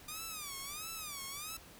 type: tone with vibrato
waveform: 5% pulse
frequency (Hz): 1200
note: D6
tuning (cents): +37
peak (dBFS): -30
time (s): 0.08-1.57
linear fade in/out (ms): 5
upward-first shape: sine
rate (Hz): 1.5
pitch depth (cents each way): 170
effects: pink hiss -56 dBFS RMS until 1.79 s